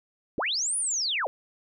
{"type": "linear two-way sweep", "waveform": "sine", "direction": "up then down", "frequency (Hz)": [175.5, 9956, 439.9], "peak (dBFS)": -25, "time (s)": [0.38, 1.27], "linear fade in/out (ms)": 0, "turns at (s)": 0.77, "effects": []}